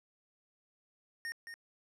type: tone with echo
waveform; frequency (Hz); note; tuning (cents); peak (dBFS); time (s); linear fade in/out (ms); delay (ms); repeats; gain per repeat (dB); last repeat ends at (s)
square; 1843; A#6; -20; -38; 1.25-1.32; 0; 220; 1; -7; 1.54
effects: low-pass 10000 Hz 12 dB/octave